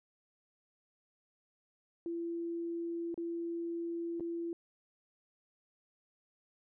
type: tone with dropouts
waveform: sine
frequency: 338 Hz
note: E4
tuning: 43 cents sharp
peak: -35 dBFS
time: 2.06-4.53 s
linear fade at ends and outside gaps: 1 ms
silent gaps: 3.143-3.177 / 4.198-4.206 s
effects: none